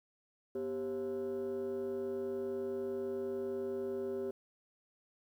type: tone with frequency modulation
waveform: sine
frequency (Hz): 392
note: G4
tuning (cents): 0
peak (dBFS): -33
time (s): 0.55-4.31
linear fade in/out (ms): 5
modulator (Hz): 147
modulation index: 0.74
effects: tanh soft clip ceiling -33 dBFS + 11-bit